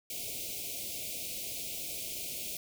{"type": "band-stop noise", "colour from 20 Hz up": "white", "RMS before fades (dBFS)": -39, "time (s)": [0.1, 2.57], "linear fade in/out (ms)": 2, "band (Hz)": [720, 2200], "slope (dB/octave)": 96, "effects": []}